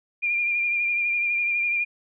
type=tone with vibrato; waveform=sine; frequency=2401 Hz; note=D7; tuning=38 cents sharp; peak=-21 dBFS; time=0.22-1.85 s; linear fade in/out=20 ms; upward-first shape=triangle; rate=12 Hz; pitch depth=35 cents each way; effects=none